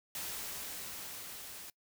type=noise with level ramp; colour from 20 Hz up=white; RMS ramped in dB=-40 to -48 dBFS; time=0.15-1.7 s; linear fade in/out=2 ms; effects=noise-tail reverb RT60 0.1 s tail -23 dB re dry